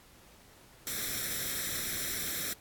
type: noise with comb filter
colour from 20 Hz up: white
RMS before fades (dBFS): -35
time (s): 0.87-2.53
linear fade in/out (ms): 0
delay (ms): 0.53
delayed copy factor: +0.75
effects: pink hiss -58 dBFS RMS until 2.6 s + AAC 64 kbps